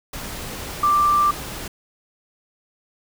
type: tone in noise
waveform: sine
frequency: 1179 Hz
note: D6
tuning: 6 cents sharp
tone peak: -14 dBFS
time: 0.83-1.31 s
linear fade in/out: 5 ms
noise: pink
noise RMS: -32 dBFS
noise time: 0.13-1.68 s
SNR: +15 dB
effects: none